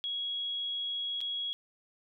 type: tone with dropouts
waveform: sine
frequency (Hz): 3322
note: G#7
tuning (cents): 0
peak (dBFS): -32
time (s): 0.04-1.53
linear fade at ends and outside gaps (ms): 0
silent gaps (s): 1.206-1.213
effects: none